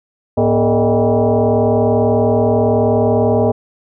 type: tone with frequency modulation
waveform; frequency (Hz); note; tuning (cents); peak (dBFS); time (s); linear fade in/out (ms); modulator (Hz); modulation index
sine; 107.4; A2; -41; -10; 0.37-3.52; 10; 174; 3.7
effects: none